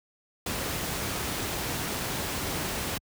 pink noise, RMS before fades -31 dBFS, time 0.46-2.98 s, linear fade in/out 5 ms, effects high-pass 60 Hz 12 dB/octave

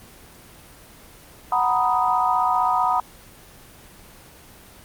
sine chord, B major seventh, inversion second, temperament equal, 740 / 932.3 / 987.8 / 1244.5 Hz, F#5 / A#5 / B5 / D#6, 0 / 0 / 0 / 0 cents, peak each -22 / -24 / -22 / -23 dBFS, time 1.52-3 s, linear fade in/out 2 ms, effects pink hiss -46 dBFS RMS until 4.84 s + Opus 24 kbps

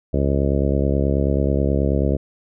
harmonic tone, 69.3 Hz, C#2, in tune, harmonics 1 / 2 / 3 / 4 / 5 / 6 / 7 / 8 / 9, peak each -20 / -23 / -25 / -26 / -27 / -28 / -28 / -29 / -30 dBFS, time 0.13-2.17 s, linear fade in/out 10 ms, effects none

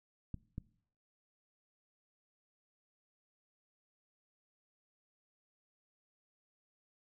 clicks, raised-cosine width 5 ms, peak -28 dBFS, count 2, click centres 0.343 / 0.581 s, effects noise-tail reverb RT60 0.6 s tail -21 dB re dry

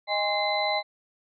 sine tone cluster, 621 / 817 / 1050 / 2075 / 4013 Hz, D#5 / G#5 / C6 / C7 / B7, -3 / -29 / +6 / -15 / +27 cents, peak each -29 / -28 / -36 / -30 / -30 dBFS, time 0.07-0.83 s, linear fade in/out 50 ms, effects none

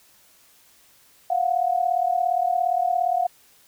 sine tone pair together, 695.7 / 733 Hz, F5 / F#5, -7 / -16 cents, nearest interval minor second, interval 91 cents, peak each -22 dBFS, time 1.3-3.27 s, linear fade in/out 5 ms, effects white hiss -56 dBFS RMS until 3.67 s

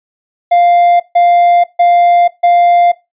triangle tone bursts, 698.5 Hz, F5, in tune, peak -3 dBFS, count 4, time 0.51-2.92 s, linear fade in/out 10 ms, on 490 ms, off 150 ms, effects noise-tail reverb RT60 0.2 s tail -18 dB re dry + resampled to 8000 Hz

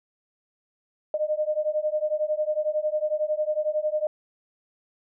sine beating tone pair, 605 / 616 Hz, D#5 / D#5, -49 / -17 cents, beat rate 11 Hz, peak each -26 dBFS, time 1.14-4.07 s, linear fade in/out 2 ms, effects none

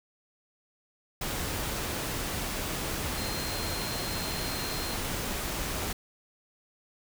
sine tone in noise, 4178 Hz, C8, 3 cents flat, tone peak -39 dBFS, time 3.17-4.94 s, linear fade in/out 5 ms, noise pink, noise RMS -33 dBFS, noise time 1.21-5.93 s, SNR -9 dB, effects none

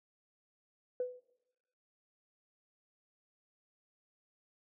sine tone with exponential decay, 498.6 Hz, B4, 16 cents sharp, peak -29 dBFS, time 1-1.3 s, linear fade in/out 2 ms, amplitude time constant 64 ms, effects noise-tail reverb RT60 0.9 s tail -19 dB re dry + tanh soft clip ceiling -25 dBFS

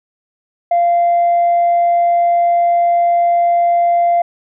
sine tone, 692 Hz, F5, 16 cents flat, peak -8 dBFS, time 0.71-4.22 s, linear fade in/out 5 ms, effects tanh soft clip ceiling -7 dBFS

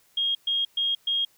sine tone bursts, 3253 Hz, G#7, 37 cents flat, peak -22 dBFS, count 4, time 0.17-1.25 s, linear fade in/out 5 ms, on 180 ms, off 120 ms, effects white hiss -62 dBFS RMS until 1.37 s

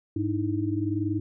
sine tone cluster, 102.4 / 301.6 / 322.5 Hz, G#2 / D4 / E4, -24 / +46 / -38 cents, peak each -29 dBFS, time 0.16-1.2 s, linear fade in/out 5 ms, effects none

